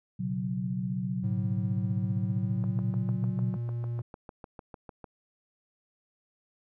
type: chord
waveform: sine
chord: B suspended second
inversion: none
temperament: equal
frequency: 123.47 / 138.59 / 185 Hz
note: B2 / C#3 / F#3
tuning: 0 / 0 / 0 cents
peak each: -34 / -36 / -31 dBFS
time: 0.19-3.57 s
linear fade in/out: 10 ms
type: tone with pitch glide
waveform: triangle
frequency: 108 to 118.46 Hz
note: A2 to A#2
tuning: -32 to +28 cents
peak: -28 dBFS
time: 1.23-4.02 s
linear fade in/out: 10 ms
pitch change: +160 cents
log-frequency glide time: 2.22-3.38 s
type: click train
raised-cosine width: 1 ms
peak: -29 dBFS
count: 17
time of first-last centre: 2.64-5.042 s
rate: 6.66 Hz
effects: none